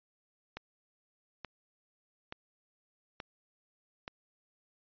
click train, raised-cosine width 0.3 ms, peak -24 dBFS, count 5, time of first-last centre 0.57-4.079 s, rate 1.14 Hz, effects resampled to 11025 Hz

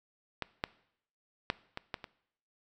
clicks, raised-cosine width 0.3 ms, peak -17 / -14 / -12 / -21 / -18 / -26 dBFS, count 6, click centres 0.423 / 0.639 / 1.501 / 1.774 / 1.942 / 2.042 s, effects noise-tail reverb RT60 0.7 s tail -20 dB re dry

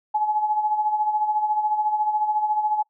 sine tone with tremolo, 850 Hz, G#5, 40 cents sharp, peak -17 dBFS, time 0.14-2.83 s, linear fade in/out 10 ms, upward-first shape sine, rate 14 Hz, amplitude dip 60%, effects noise-tail reverb RT60 0.1 s tail -25 dB re dry

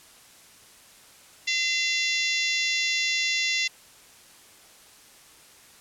harmonic tone with a mistuned harmonic, 683 Hz, F5, 39 cents flat, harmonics 3 / 4 / 5 / 6 / 7 / 8 / 9 / 10, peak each -27 / -29 / -31 / -33 / -34 / -35 / -36 / -37 dBFS, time 1.47-3.68 s, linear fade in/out 10 ms, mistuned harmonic 5, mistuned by +28 cents, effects white hiss -52 dBFS RMS until 5.8 s + low-pass 11000 Hz 12 dB/octave

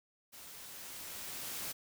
white noise with level ramp, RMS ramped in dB -52 to -40 dBFS, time 0.32-1.73 s, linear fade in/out 20 ms, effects none

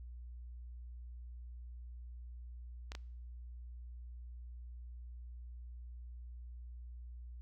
clicks, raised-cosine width 0.2 ms, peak -27 dBFS, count 2, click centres 2.919 / 2.951 s, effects noise-tail reverb RT60 0.7 s tail -25 dB re dry + added 60 Hz sine -46 dBFS peak until 7.41 s

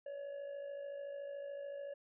triangle tone with amplitude modulation, 565 Hz, C#5, 33 cents sharp, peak -38 dBFS, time 0.06-1.94 s, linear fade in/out 5 ms, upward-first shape sine, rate 53.7 Hz, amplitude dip 55%, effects resampled to 8000 Hz

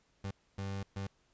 30% pulse tone bursts at uneven times, 98 Hz, G2, in tune, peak -34 dBFS, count 3, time 0.24-0.31 / 0.58-0.83 / 0.96-1.07 s, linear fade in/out 5 ms, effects pink hiss -72 dBFS RMS until 1.33 s + resampled to 16000 Hz

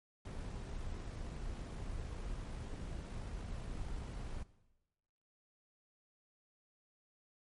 brown noise with amplitude modulation, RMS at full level -42 dBFS, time 0.25-4.43 s, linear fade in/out 5 ms, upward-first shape sine, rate 52.3 Hz, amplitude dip 25%, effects noise-tail reverb RT60 1.0 s tail -17 dB re dry + MP3 48 kbps

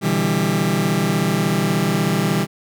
sawtooth chord, E minor seventh, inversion second, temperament just, 123.61 / 148.33 / 164.81 / 197.78 Hz, B2 / D3 / E3 / G3, +2 / +18 / 0 / +16 cents, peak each -21 / -20 / -17 / -16 dBFS, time 0.01-2.47 s, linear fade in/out 50 ms, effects none

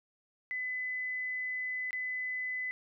sine tone with dropouts, 2010 Hz, B6, 30 cents sharp, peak -33 dBFS, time 0.51-2.71 s, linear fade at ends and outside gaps 0 ms, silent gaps 1.908-1.93 s, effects none

